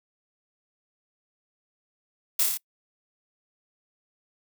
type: noise with echo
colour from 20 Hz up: blue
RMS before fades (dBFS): -22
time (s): 2.39-2.43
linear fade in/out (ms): 5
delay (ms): 29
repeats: 5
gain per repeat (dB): -2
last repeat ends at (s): 2.575
effects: noise-tail reverb RT60 0.1 s tail -24 dB re dry